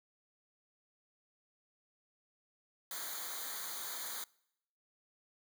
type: noise with comb filter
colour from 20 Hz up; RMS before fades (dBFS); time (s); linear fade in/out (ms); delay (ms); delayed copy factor
white; -42; 2.91-4.24; 2; 0.37; -1
effects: noise-tail reverb RT60 0.8 s tail -25 dB re dry